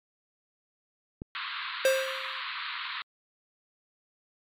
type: click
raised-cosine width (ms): 3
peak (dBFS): -24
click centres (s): 1.219
type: band-pass noise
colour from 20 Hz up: pink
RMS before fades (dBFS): -36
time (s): 1.35-3.02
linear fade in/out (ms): 0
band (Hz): 1000 to 4300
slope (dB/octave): 96
type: tone with exponential decay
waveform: square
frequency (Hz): 530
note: C5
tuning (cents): +22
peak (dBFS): -19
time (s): 1.85-2.41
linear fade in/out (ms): 2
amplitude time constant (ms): 120
effects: MP3 64 kbps